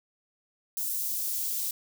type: noise with high-pass filter sweep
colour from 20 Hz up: blue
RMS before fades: -31 dBFS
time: 0.77-1.71 s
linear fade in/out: 2 ms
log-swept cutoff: 6600 to 3700 Hz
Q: 0.71
effects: none